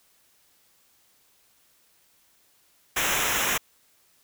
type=noise with comb filter; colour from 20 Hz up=pink; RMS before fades=-25 dBFS; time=2.96-3.58 s; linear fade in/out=10 ms; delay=0.22 ms; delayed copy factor=-0.85; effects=white hiss -63 dBFS RMS until 4.23 s